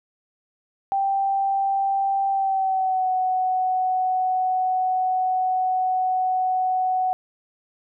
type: tone with pitch glide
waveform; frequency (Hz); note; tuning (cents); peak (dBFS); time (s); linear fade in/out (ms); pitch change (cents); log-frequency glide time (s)
sine; 784 to 743.4; G5 to F#5; 0 to +8; -19; 0.92-7.13; 0; -92; 2.3-3.09
effects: none